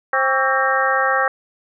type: harmonic tone with a mistuned harmonic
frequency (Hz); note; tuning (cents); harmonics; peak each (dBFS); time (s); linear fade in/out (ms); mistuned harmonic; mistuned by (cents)
264.9; C4; +22; 2 / 3 / 4 / 5 / 6 / 7; -22 / -22 / -22 / -22 / -22 / -22; 0.13-1.28; 2; 4; +110
effects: none